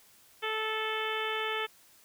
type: harmonic tone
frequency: 437.3 Hz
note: A4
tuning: 11 cents flat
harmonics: 1 / 2 / 3 / 4 / 5 / 6 / 7 / 8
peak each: -36 / -39 / -37 / -38 / -39 / -41 / -39 / -43 dBFS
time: 0.42-1.67 s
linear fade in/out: 20 ms
effects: white hiss -60 dBFS RMS until 2.04 s